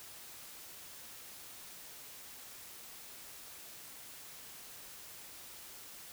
silence, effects white hiss -51 dBFS RMS until 6.12 s

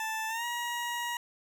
20% pulse tone with pitch glide, 880 to 954.1 Hz, A5 to A#5, 0 to +40 cents, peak -27 dBFS, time 0-1.17 s, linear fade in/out 2 ms, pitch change +140 cents, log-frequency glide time 0.28-0.45 s, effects none

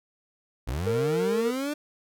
30% pulse linear sweep, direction up, 54.1 to 302 Hz, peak -25 dBFS, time 0.67-1.74 s, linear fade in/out 10 ms
triangle tone, 460.3 Hz, A#4, 22 cents flat, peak -22 dBFS, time 0.86-1.51 s, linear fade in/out 10 ms
effects none

